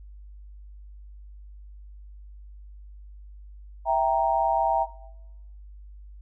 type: chord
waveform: sine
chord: E diminished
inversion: none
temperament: equal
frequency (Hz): 659.3 / 784 / 932.3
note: E5 / G5 / Bb5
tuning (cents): 0 / 0 / 0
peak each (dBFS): -24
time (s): 3.85-4.87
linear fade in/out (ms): 50
effects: noise-tail reverb RT60 0.9 s tail -19 dB re dry + added 50 Hz sine -42 dBFS peak until 6.21 s